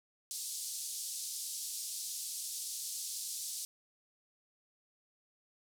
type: band-pass noise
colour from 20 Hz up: white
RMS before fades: -41 dBFS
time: 0.31-3.65 s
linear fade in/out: 0 ms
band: 4300 to 11000 Hz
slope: 24 dB/octave
effects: none